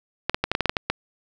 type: clicks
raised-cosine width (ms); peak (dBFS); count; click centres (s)
0.3; -5; 10; 0.296 / 0.345 / 0.44 / 0.516 / 0.551 / 0.607 / 0.657 / 0.695 / 0.768 / 0.9
effects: none